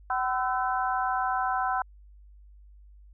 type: harmonic tone with a mistuned harmonic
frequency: 253.3 Hz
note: B3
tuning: 44 cents sharp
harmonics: 3 / 4 / 5 / 6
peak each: -28 / -30 / -32 / -34 dBFS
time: 0.1-1.82 s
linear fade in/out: 2 ms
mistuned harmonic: 5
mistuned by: +70 cents
effects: added 50 Hz sine -49 dBFS peak until 3.13 s